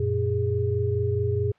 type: tone cluster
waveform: sine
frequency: 92.8 / 117.5 / 411 Hz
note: F#2 / A#2 / G#4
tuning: +6 / +14 / -18 cents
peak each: -26 dBFS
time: 0-1.52 s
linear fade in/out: 5 ms
effects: white hiss -61 dBFS RMS until 1.58 s + low-pass 2000 Hz 12 dB/octave